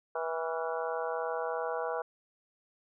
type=harmonic tone with a mistuned harmonic; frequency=162.8 Hz; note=E3; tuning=21 cents flat; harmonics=3 / 4 / 5 / 6 / 7 / 8 / 9; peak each=-35 / -37 / -39 / -41 / -42 / -43 / -44 dBFS; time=0.15-2.02 s; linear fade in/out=5 ms; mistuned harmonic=8; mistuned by=+78 cents; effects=none